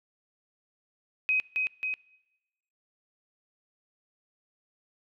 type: tone with echo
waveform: sine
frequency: 2523 Hz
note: D#7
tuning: 23 cents sharp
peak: -22 dBFS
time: 1.29-1.4 s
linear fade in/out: 0 ms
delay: 270 ms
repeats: 2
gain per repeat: -3 dB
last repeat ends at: 1.94 s
effects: noise-tail reverb RT60 1.0 s tail -23 dB re dry